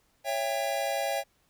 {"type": "chord", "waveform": "square", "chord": "C# diminished", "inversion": "none", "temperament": "just", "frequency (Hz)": [554.4, 665.2, 798.3], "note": ["C#5", "E5", "G5"], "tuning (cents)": [0, 16, 31], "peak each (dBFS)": -33, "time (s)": [0.24, 1.24], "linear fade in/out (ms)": 50, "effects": ["pink hiss -69 dBFS RMS until 1.49 s"]}